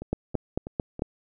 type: two click trains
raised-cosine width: 2 ms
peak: -12 / -22 dBFS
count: 5 / 4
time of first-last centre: 0.13-1.021 / 0.02-0.994 s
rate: 4.49 / 3.08 Hz
effects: none